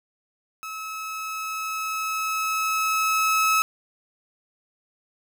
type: tone with level ramp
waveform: 30% pulse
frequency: 1293 Hz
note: E6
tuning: 34 cents flat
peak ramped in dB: -30 to -15 dBFS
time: 0.63-3.62 s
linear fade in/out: 0 ms
effects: none